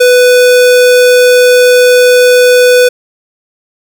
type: tone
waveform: square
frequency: 496.4 Hz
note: B4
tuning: 9 cents sharp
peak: -3 dBFS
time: 0-2.89 s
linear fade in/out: 10 ms
effects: none